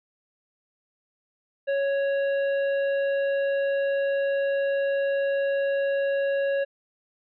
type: tone with hard clipping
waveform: sine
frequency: 554.4 Hz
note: C#5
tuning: in tune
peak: -24 dBFS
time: 1.67-6.65 s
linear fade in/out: 20 ms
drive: 9 dB
effects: resampled to 11025 Hz